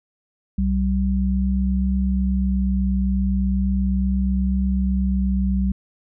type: tone pair together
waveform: sine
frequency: 64.26 / 192.4 Hz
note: C2 / G3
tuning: -31 / -32 cents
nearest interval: octave + perfect fifth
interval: 1899 cents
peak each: -20 dBFS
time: 0.58-5.72 s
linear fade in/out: 5 ms
effects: none